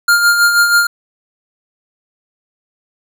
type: tone with tremolo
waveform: square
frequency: 1405 Hz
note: F6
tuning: 10 cents sharp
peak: -7 dBFS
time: 0.08-0.87 s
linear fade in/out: 5 ms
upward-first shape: sine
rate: 6.2 Hz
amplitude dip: 50%
effects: none